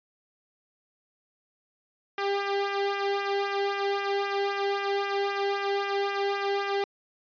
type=tone with flanger; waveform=sawtooth; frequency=399 Hz; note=G4; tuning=31 cents sharp; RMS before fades=-28 dBFS; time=2.18-6.84 s; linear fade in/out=2 ms; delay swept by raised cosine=0.22 to 0.83 ms; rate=3.8 Hz; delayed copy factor=-0.75; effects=resampled to 11025 Hz